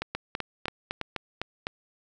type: two click trains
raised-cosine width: 0.3 ms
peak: -14 / -14 dBFS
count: 4 / 7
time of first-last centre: 0.02-1.013 / 0.15-1.669 s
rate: 3.02 / 3.95 Hz
effects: none